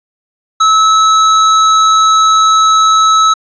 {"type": "tone", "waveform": "square", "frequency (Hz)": 1299, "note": "E6", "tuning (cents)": -26, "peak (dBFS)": -6, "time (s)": [0.6, 3.34], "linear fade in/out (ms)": 10, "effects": ["resampled to 16000 Hz"]}